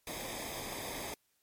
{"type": "noise with comb filter", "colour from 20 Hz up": "pink", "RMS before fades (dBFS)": -41, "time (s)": [0.07, 1.14], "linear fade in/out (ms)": 2, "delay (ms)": 0.7, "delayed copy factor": -0.7, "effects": ["white hiss -75 dBFS RMS until 1.42 s", "MP3 64 kbps"]}